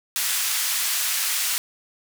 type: band-pass noise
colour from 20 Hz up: white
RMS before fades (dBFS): -24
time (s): 0.16-1.58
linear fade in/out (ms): 0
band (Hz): 1400 to 15000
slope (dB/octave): 12
effects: none